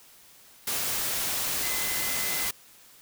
sine tone in noise, 2038 Hz, C7, 46 cents flat, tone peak -36 dBFS, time 1.63-2.49 s, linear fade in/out 5 ms, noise white, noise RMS -29 dBFS, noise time 0.67-2.51 s, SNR -10 dB, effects white hiss -54 dBFS RMS until 3.01 s

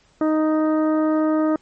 harmonic tone, 311.1 Hz, D#4, in tune, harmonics 1 / 2 / 3 / 4 / 5 / 6, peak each -17 / -23 / -33 / -29 / -40 / -43 dBFS, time 0.21-1.56 s, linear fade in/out 2 ms, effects pink hiss -58 dBFS RMS until 1.61 s + MP3 32 kbps

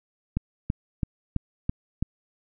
click train, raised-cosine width 5 ms, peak -12 dBFS, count 6, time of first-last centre 0.37-2.026 s, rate 3.02 Hz, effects none

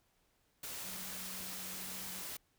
sine tone in noise, 186.8 Hz, F#3, 17 cents sharp, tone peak -54 dBFS, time 0.84-2.22 s, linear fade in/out 5 ms, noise white, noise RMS -44 dBFS, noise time 0.63-2.37 s, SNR -13 dB, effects pink hiss -75 dBFS RMS until 2.58 s

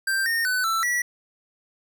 square tone with pitch steps, 1573 / 1838 / 1503 / 1332 / 1942 Hz, G6 / A#6 / F#6 / E6 / B6, +6 / -25 / +27 / +18 / -30 cents, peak -22 dBFS, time 0.07-1.02 s, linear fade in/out 5 ms, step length 190 ms, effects none

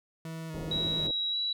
40% pulse tone with vibrato, 160 Hz, D#3, 49 cents sharp, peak -36 dBFS, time 0.25-1.07 s, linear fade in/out 2 ms, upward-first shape square, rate 2 Hz, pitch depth 25 cents each way
white low-pass noise, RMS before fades -39 dBFS, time 0.54-1.11 s, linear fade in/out 2 ms, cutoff 520 Hz, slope 24 dB/octave
sine tone with pitch glide, 3869 to 3916 Hz, B7 to B7, -36 to -15 cents, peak -28 dBFS, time 0.71-1.53 s, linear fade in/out 5 ms, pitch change +21 cents, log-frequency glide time 1.31-1.36 s
effects none

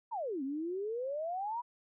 sine exponential two-way sweep, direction down then up, 987.8 to 260.8 to 987.8 Hz, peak -34 dBFS, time 0.11-1.62 s, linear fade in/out 20 ms, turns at 0.43 s, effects none

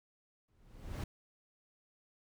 brown noise with exponential growth, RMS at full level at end -34 dBFS, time 0.48-1.04 s, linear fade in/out 5 ms, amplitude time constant 120 ms, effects none

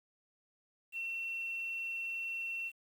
sine tone with quantisation, 2711 Hz, E7, 48 cents sharp, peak -36 dBFS, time 0.92-2.72 s, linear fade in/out 50 ms, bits 10, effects none

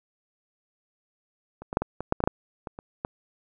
clicks, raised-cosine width 1 ms, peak -26 / -18 / -6 / -14 / -17 / -7 / -15 / -6 / -6 / -20 / -24 / -14 dBFS, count 12, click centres 1.62 / 1.729 / 1.771 / 1.82 / 2.006 / 2.124 / 2.204 / 2.239 / 2.275 / 2.672 / 2.789 / 3.049 s, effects none

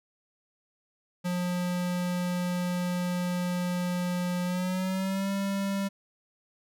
square tone with pitch glide, 178.4 to 196.81 Hz, F3 to G3, +37 to +7 cents, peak -28 dBFS, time 1.24-5.89 s, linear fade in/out 20 ms, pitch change +170 cents, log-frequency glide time 4.44-5.31 s, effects none

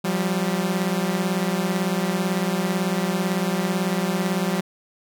sawtooth beating tone pair, 176.8 / 194.8 Hz, F3 / G3, +22 / -11 cents, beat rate 18 Hz, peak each -20 dBFS, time 0.04-4.61 s, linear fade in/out 10 ms, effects none

